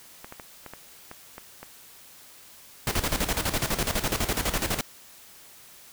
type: clicks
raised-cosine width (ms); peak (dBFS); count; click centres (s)
0.5; -24; 8; 0.245 / 0.324 / 0.398 / 0.663 / 0.736 / 1.114 / 1.381 / 1.63
type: noise with tremolo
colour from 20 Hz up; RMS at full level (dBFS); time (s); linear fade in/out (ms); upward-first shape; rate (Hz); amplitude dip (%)
pink; -25; 2.87-4.81; 2; square; 12; 70
effects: white hiss -50 dBFS RMS until 5.92 s